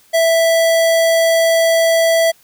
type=tone; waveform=square; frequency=659.3 Hz; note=E5; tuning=in tune; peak=-11 dBFS; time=0.13-2.32 s; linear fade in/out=20 ms; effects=white hiss -51 dBFS RMS until 2.43 s